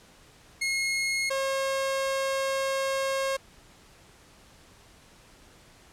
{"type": "tone pair in turn", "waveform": "sawtooth", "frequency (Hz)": [2160, 540], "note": ["C#7", "C#5"], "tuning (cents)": [-45, -45], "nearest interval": "2 octaves", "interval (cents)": 2400, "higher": "first", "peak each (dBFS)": -22, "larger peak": "neither", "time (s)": [[0.61, 1.3], [1.3, 3.37]], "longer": "second", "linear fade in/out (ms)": 10, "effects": ["pink hiss -55 dBFS RMS until 5.92 s", "low-pass 10000 Hz 12 dB/octave"]}